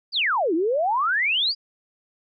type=exponential two-way sweep; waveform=sine; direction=down then up; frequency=4978 to 308 to 4978 Hz; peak=-19 dBFS; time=0.12-1.55 s; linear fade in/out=50 ms; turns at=0.54 s; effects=none